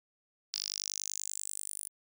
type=tone with high-pass filter sweep; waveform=sawtooth; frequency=50.3 Hz; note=G1; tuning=45 cents sharp; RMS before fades=-39 dBFS; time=0.53-1.89 s; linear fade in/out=10 ms; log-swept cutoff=4800 to 10000 Hz; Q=5.6; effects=none